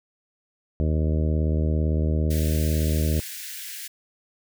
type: harmonic tone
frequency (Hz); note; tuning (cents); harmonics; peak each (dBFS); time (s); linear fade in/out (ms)
77.78; D#2; 0; 1 / 2 / 3 / 4 / 5 / 6 / 7 / 8; -21 / -27 / -31 / -33 / -35 / -37 / -38 / -39; 0.8-3.2; 0
type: high-pass noise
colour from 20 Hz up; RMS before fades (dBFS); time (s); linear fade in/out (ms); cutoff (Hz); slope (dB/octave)
white; -36; 2.3-3.88; 10; 1500; 96
effects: none